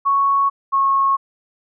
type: tone pair in turn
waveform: sine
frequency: 1108.7 / 1093.4 Hz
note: C#6 / C#6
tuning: 0 / -24 cents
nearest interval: unison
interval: 24 cents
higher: first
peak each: -13 dBFS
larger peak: neither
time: 0.05-0.5 / 0.72-1.17 s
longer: neither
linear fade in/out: 20 ms
effects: none